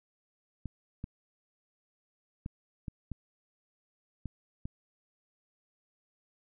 clicks, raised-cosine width 5 ms, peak -25 dBFS, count 7, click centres 0.657 / 1.041 / 2.461 / 2.882 / 3.117 / 4.257 / 4.655 s, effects none

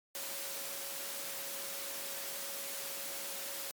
sine tone in noise, 554.4 Hz, C#5, in tune, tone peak -51 dBFS, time 0.15-3.71 s, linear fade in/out 0 ms, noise white, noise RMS -41 dBFS, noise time 0.15-3.71 s, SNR -13 dB, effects high-pass 200 Hz 12 dB/octave + MP3 96 kbps

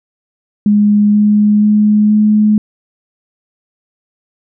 sine tone with pitch steps, 207.4 / 209 / 210.5 / 212.1 Hz, G#3 / G#3 / G#3 / G#3, -2 / +11 / +24 / +37 cents, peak -6 dBFS, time 0.66-2.58 s, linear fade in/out 2 ms, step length 480 ms, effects none

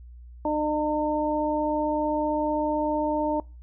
harmonic tone, 302.6 Hz, D#4, 48 cents flat, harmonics 1 / 2 / 3, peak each -27 / -27 / -27 dBFS, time 0.45-3.4 s, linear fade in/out 2 ms, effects noise-tail reverb RT60 0.3 s tail -24 dB re dry + added 60 Hz sine -42 dBFS peak until 3.62 s

